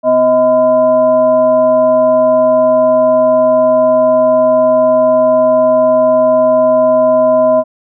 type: tone with frequency modulation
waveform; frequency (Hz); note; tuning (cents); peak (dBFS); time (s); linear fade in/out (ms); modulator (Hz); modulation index
sine; 632; D#5; +27; -6; 0.03-7.64; 50; 380; 0.53
effects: none